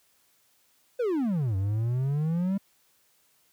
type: exponential two-way sweep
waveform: triangle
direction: down then up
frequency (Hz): 520 to 93.5 to 200.6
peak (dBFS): -22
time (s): 0.99-2.58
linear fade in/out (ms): 10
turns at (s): 1.56
effects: white hiss -66 dBFS RMS until 3.52 s + high-pass 60 Hz 12 dB/octave